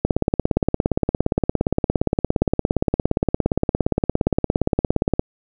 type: click train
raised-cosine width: 2 ms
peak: -3 dBFS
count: 90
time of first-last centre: 0.05-5.195 s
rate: 17.3 Hz
effects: none